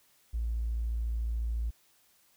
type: tone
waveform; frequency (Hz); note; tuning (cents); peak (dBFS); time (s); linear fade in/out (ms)
triangle; 57; A#1; -38; -25; 0.33-1.71; 20
effects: tanh soft clip ceiling -27 dBFS + white hiss -66 dBFS RMS until 2.36 s